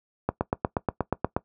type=click train; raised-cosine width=1 ms; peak=-9 dBFS; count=10; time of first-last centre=0.29-1.365 s; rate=8.37 Hz; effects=noise-tail reverb RT60 0.1 s tail -19 dB re dry + high-pass 60 Hz 12 dB/octave